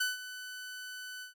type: tone with ADSR envelope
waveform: sawtooth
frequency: 1500 Hz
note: F#6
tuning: 23 cents sharp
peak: -24 dBFS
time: 0-1.34 s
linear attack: 9 ms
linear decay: 160 ms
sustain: -14 dB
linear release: 120 ms
effects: none